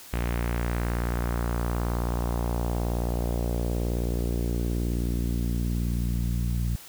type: tone with low-pass filter sweep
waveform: sawtooth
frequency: 59 Hz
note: A#1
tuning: 22 cents sharp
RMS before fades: -27 dBFS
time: 0.13-6.76 s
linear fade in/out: 0 ms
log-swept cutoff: 2500 to 150 Hz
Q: 1.6
effects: white hiss -46 dBFS RMS until 6.88 s